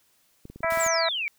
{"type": "clicks", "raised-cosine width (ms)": 3, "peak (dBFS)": -29, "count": 8, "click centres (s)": [0.454, 0.5, 0.56, 0.606, 0.645, 0.723, 0.774, 0.864]}
{"type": "harmonic tone", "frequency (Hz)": 329.6, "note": "E4", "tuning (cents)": 0, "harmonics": [2, 3, 4, 5, 6, 7], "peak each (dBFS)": [-25, -31, -30, -33, -31, -34], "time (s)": [0.63, 1.09], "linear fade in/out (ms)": 5}
{"type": "noise", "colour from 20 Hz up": "white", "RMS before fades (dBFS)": -38, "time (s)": [0.7, 0.88], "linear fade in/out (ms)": 5}
{"type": "exponential sweep", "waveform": "sine", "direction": "down", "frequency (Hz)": [7980, 2217], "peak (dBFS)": -26, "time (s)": [0.8, 1.28], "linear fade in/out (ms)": 0}
{"effects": ["white hiss -65 dBFS RMS until 1.38 s"]}